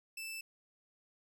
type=tone; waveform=sawtooth; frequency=2644 Hz; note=E7; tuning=5 cents sharp; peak=-38 dBFS; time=0.17-0.41 s; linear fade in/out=5 ms; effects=none